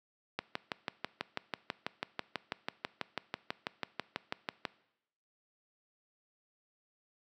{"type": "click train", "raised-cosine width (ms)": 0.3, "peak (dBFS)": -17, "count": 27, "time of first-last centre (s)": [0.39, 4.652], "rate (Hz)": 6.1, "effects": ["noise-tail reverb RT60 0.8 s tail -20 dB re dry", "high-pass 150 Hz 12 dB/octave"]}